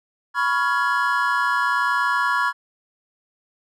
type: chord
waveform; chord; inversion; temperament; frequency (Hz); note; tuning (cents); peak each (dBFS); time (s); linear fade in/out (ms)
triangle; C# dominant seventh; third; equal with one note detuned; 987.8 / 1108.7 / 1396.9 / 1680.5; B5 / C#6 / E#6 / G#6; 0 / 0 / 0 / +20; -22; 0.34-2.53; 50
effects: none